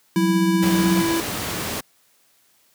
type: tone with tremolo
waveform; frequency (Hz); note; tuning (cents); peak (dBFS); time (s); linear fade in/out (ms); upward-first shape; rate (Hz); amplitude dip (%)
sine; 185; F#3; 0; -14; 0.16-1.02; 10; triangle; 16; 70
type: tone with pitch glide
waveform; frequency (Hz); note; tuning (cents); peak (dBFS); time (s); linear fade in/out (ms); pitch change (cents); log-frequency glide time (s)
square; 329.6 to 331.9; E4 to E4; 0 to +12; -20; 0.16-1.2; 0; +12; 0.76-0.92
type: noise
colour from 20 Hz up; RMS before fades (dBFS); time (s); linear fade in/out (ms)
pink; -26; 0.62-1.81; 10
effects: white hiss -60 dBFS RMS until 2.74 s + high-pass 100 Hz 12 dB/octave